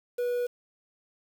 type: tone with quantisation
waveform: triangle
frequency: 487.6 Hz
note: B4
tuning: 22 cents flat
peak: -24 dBFS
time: 0.18-0.47 s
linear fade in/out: 10 ms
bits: 8
effects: none